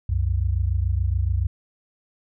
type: tone pair together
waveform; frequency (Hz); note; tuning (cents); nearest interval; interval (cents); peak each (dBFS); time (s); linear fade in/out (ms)
sine; 65.41 / 92.43; C2 / F#2; 0 / -1; tritone; 599; -22; 0.09-1.47; 5
effects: none